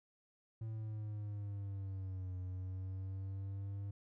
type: exponential two-way sweep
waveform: triangle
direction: down then up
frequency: 111.9 to 91.5 to 100.3 Hz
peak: -38 dBFS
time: 0.61-3.91 s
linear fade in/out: 5 ms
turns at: 2.37 s
effects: none